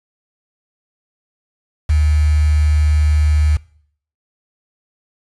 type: tone with quantisation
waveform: sine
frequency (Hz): 75.5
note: D2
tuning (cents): +48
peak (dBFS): -10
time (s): 1.89-3.57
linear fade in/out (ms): 10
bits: 5
effects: noise-tail reverb RT60 0.6 s tail -22 dB re dry + resampled to 24000 Hz